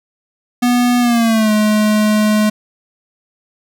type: tone with pitch glide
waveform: square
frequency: 244.5 to 212.8 Hz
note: B3 to G#3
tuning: -17 to +42 cents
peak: -11 dBFS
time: 0.62-2.5 s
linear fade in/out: 10 ms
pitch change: -241 cents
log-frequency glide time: 1-1.52 s
effects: none